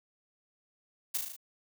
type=noise with echo; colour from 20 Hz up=blue; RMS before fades=-31 dBFS; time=1.14-1.18 s; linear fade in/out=10 ms; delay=37 ms; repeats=5; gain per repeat=-3 dB; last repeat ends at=1.365 s; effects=none